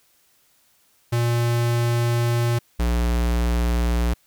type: tone pair in turn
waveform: square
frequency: 118.6 / 59.18 Hz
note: A#2 / A#1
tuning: +30 / +27 cents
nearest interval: octave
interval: 1203 cents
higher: first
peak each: -19 dBFS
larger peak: neither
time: 1.12-2.59 / 2.79-4.14 s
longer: first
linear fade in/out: 10 ms
effects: white hiss -61 dBFS RMS until 4.26 s